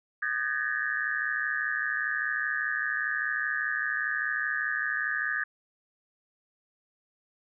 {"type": "tone cluster", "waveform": "sine", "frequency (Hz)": [1228, 1532, 1673, 1786, 1871], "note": ["D#6", "G6", "G#6", "A6", "A#6"], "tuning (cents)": [-23, -40, 12, 25, 6], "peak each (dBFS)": [-38, -34, -30, -34, -38], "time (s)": [0.22, 5.44], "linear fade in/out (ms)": 5, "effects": []}